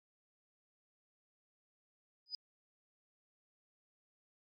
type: tone with exponential growth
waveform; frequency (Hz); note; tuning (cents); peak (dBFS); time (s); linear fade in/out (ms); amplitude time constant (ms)
sine; 4978; D#8; 0; -34; 2.26-2.35; 2; 18
effects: MP3 48 kbps